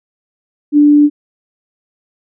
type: tone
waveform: sine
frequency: 293.7 Hz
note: D4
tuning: in tune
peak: -4 dBFS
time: 0.72-1.1 s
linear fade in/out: 50 ms
effects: none